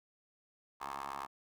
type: ring-modulated tone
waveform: 15% pulse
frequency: 69.3 Hz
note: C#2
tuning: in tune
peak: -31 dBFS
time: 0.8-1.27 s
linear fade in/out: 20 ms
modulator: 1010 Hz
effects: none